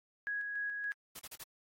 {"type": "tone with tremolo", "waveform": "sine", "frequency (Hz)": 1661.2, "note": "G#6", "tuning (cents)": 0, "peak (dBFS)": -34, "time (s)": [0.27, 0.92], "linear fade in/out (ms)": 0, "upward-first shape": "square", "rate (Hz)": 3.5, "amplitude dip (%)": 30}
{"type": "noise bursts", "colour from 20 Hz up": "white", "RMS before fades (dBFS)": -46, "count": 4, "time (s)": [1.15, 1.44], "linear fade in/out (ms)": 10, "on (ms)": 47, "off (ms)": 34}
{"effects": ["AAC 48 kbps"]}